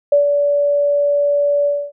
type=tone with ADSR envelope; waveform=sine; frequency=576 Hz; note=D5; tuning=34 cents flat; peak=-7 dBFS; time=0.12-1.92 s; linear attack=5 ms; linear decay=120 ms; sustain=-5 dB; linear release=260 ms; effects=none